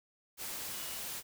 sine tone in noise, 2918 Hz, F#7, 25 cents flat, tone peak -52 dBFS, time 0.71-1.02 s, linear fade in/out 50 ms, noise white, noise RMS -41 dBFS, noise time 0.37-1.23 s, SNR -14 dB, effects none

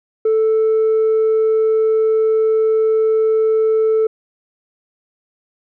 triangle tone with tanh clipping, 440 Hz, A4, in tune, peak -12 dBFS, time 0.25-4.07 s, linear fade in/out 5 ms, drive 6 dB, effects none

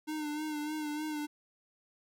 square tone with vibrato, 303 Hz, D#4, 46 cents flat, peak -35 dBFS, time 0.07-1.27 s, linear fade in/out 20 ms, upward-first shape sine, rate 3.3 Hz, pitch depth 40 cents each way, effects none

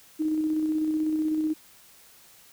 sine tone with tremolo, 311.1 Hz, D#4, in tune, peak -22 dBFS, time 0.19-1.54 s, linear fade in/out 20 ms, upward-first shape square, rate 16 Hz, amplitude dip 25%, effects white hiss -54 dBFS RMS until 2.52 s

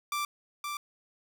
sawtooth tone with echo, 1174.7 Hz, D6, in tune, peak -26 dBFS, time 0.12-0.25 s, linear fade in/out 2 ms, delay 520 ms, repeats 1, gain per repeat -4 dB, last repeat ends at 0.77 s, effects none

